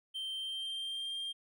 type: tone with pitch glide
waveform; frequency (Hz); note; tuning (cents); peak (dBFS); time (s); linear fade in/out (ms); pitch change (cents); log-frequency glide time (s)
triangle; 3132 to 3194; G7 to G7; -2 to +32; -35; 0.14-1.33; 20; +34; 0.34-1.16
effects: none